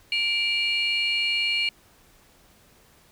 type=tone cluster; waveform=sine; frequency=2348 / 2847 / 4304 Hz; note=D7 / F7 / C8; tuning=-1 / +33 / +48 cents; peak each=-24 / -25 / -28 dBFS; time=0.12-1.69 s; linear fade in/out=2 ms; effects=tanh soft clip ceiling -15 dBFS + pink hiss -57 dBFS RMS until 3.11 s